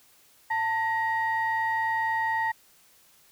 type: tone pair together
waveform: sine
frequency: 892 / 1890.1 Hz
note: A5 / A#6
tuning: +23 / +23 cents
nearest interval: octave + minor second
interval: 1300 cents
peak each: -25 / -27 dBFS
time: 0.5-2.52 s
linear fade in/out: 10 ms
effects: tanh soft clip ceiling -18 dBFS + white hiss -59 dBFS RMS until 3.31 s